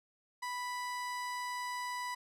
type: tone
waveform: 30% pulse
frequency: 987.8 Hz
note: B5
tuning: in tune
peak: -34 dBFS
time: 0.42-2.15 s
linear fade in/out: 10 ms
effects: low-pass 11000 Hz 12 dB/octave